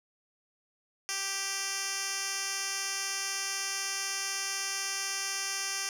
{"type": "tone with band-pass filter", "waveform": "10% pulse", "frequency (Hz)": 392, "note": "G4", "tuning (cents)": 0, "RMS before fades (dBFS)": -34, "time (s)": [1.09, 5.89], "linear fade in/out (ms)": 0, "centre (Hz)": 6000, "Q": 1.3, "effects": []}